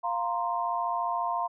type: chord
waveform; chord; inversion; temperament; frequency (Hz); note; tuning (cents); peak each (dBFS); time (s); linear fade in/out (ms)
sine; F suspended fourth; none; equal; 698.5 / 932.3 / 1046.5; F5 / Bb5 / C6; 0 / 0 / 0; -31; 0.03-1.48; 20
effects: none